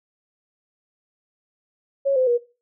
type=tone with pitch steps; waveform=sine; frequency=551 / 514.1 / 479.7 Hz; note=C#5 / C5 / A#4; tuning=-11 / -31 / +50 cents; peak=-16 dBFS; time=2.05-2.38 s; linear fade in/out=20 ms; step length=110 ms; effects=noise-tail reverb RT60 0.3 s tail -18 dB re dry